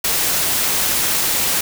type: noise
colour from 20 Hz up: white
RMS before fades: -18 dBFS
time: 0.04-1.61 s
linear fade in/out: 5 ms
effects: none